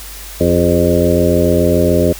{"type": "harmonic tone with a mistuned harmonic", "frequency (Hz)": 87, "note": "F2", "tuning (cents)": -6, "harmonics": [1, 2, 3, 4, 5, 6, 7], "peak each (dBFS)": [-17, -17, -17, -17, -17, -17, -17], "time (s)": [0.4, 2.13], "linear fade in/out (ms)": 10, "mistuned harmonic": 5, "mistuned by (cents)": -51, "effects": ["added 50 Hz sine -32 dBFS peak until 2.19 s", "white hiss -32 dBFS RMS until 2.19 s"]}